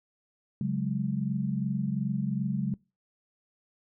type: chord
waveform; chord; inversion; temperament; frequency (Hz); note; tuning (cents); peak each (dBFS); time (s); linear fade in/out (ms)
sine; C# suspended fourth; none; equal; 138.59 / 185 / 207.7; C#3 / F#3 / G#3; 0 / 0 / 0; -31; 0.61-2.74; 2
effects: noise-tail reverb RT60 0.3 s tail -25 dB re dry